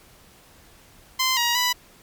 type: tone with pitch steps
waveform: 10% pulse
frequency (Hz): 1037 / 950 / 988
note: C6 / A#5 / B5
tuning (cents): -16 / +33 / 0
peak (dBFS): -11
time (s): 1.19-1.73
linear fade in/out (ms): 10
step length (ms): 180
effects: pink hiss -52 dBFS RMS until 2.02 s + MP3 96 kbps